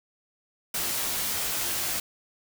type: noise with comb filter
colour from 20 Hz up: white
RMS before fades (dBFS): -29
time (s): 0.74-2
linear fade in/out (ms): 5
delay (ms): 16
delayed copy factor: -0.5
effects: none